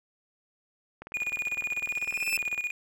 click train, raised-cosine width 0.5 ms, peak -26 dBFS, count 32, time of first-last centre 1.02-2.578 s, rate 19.9 Hz
triangle tone with tremolo, 2447 Hz, D#7, 29 cents flat, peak -25 dBFS, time 1.14-2.71 s, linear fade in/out 2 ms, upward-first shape square, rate 16 Hz, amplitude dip 70%
sawtooth tone with exponential growth, 2637 Hz, E7, in tune, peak -21 dBFS, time 1.86-2.37 s, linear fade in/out 1 ms, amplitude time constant 110 ms
effects none

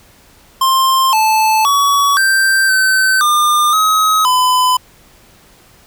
square tone with pitch steps, 1054 / 874 / 1129 / 1567 / 1534 / 1203 / 1271 / 1008 Hz, C6 / A5 / C#6 / G6 / G6 / D6 / D#6 / B5, +12 / -12 / +31 / -1 / -38 / +41 / +36 / +35 cents, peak -10 dBFS, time 0.61-4.77 s, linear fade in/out 5 ms, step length 520 ms, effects pink hiss -46 dBFS RMS until 5.86 s

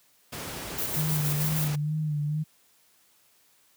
pink noise, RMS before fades -36 dBFS, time 0.32-1.76 s, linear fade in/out 10 ms
violet noise with tremolo, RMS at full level -30 dBFS, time 0.78-1.68 s, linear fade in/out 5 ms, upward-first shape square, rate 6.4 Hz, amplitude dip 40%
sine tone with vibrato, 151.2 Hz, D#3, 49 cents flat, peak -25 dBFS, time 0.96-2.44 s, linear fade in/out 20 ms, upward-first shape sine, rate 2.2 Hz, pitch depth 49 cents each way
effects white hiss -63 dBFS RMS until 3.76 s + high-pass 80 Hz 12 dB/octave

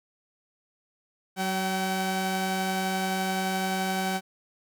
sawtooth tone pair together, 188.1 / 764 Hz, F#3 / G5, +29 / -45 cents, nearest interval 2 octaves, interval 2426 cents, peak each -25 dBFS, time 1.36-4.21 s, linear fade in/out 50 ms, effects none

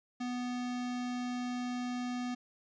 square tone, 246.9 Hz, B3, in tune, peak -35 dBFS, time 0.2-2.35 s, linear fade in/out 10 ms, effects resampled to 16000 Hz + 12-bit

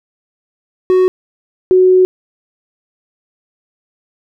triangle / sine tone pair in turn, 370 / 370 Hz, F#4 / F#4, 0 / 0 cents, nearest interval unison, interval 0 cents, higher neither, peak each -5 dBFS, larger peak neither, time 0.9-1.08 / 1.71-2.05 s, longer second, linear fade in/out 0 ms, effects none

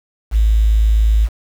sine tone with quantisation, 54 Hz, A1, 32 cents flat, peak -9 dBFS, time 0.31-1.29 s, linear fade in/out 50 ms, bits 6, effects none

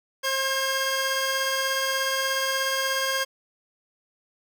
15% pulse tone pair together, 533.1 / 1616 Hz, C5 / G#6, +32 / -48 cents, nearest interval octave + perfect fifth, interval 1920 cents, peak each -20 dBFS, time 0.23-3.25 s, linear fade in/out 20 ms, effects none

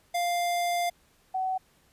square / sine tone pair in turn, 698.5 / 752.8 Hz, F5 / F#5, 0 / +30 cents, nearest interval minor second, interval 130 cents, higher second, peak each -26 dBFS, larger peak neither, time 0.14-0.9 / 1.34-1.58 s, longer first, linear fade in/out 10 ms, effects pink hiss -64 dBFS RMS until 1.92 s + resampled to 32000 Hz

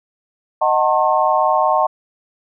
sine chord, D# diminished seventh, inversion none, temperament just, 622.3 / 746.7 / 896 / 1075.3 Hz, D#5 / F#5 / A5 / C6, 0 / +16 / +31 / +47 cents, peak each -18 dBFS, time 0.61-1.87 s, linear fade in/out 10 ms, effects none

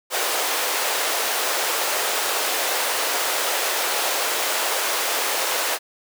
pink high-pass noise, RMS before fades -23 dBFS, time 0.1-5.79 s, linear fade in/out 50 ms, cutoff 460 Hz, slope 24 dB/octave, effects none

